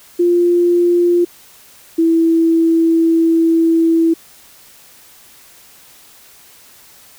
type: tone pair in turn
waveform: sine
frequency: 348.8 / 329.2 Hz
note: F4 / E4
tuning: -2 / -2 cents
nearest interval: minor second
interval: 100 cents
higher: first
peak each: -9 dBFS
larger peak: neither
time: 0.19-1.25 / 1.98-4.14 s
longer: second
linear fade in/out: 10 ms
effects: white hiss -44 dBFS RMS until 7.18 s